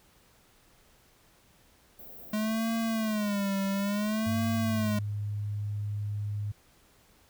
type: band-stop noise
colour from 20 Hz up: white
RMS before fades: -47 dBFS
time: 1.99-4.98 s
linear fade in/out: 2 ms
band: 750 to 14000 Hz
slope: 96 dB/octave
type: tone with vibrato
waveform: square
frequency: 210.9 Hz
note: G#3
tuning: 27 cents sharp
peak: -28 dBFS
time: 2.33-4.99 s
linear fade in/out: 5 ms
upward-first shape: sine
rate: 0.58 Hz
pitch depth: 130 cents each way
type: tone with pitch glide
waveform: sine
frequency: 101.2 to 103.57 Hz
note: G#2 to G#2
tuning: -44 to -4 cents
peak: -30 dBFS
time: 4.26-6.52 s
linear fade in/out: 10 ms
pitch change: +40 cents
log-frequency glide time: 4.45-4.75 s
effects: pink hiss -62 dBFS RMS until 7.29 s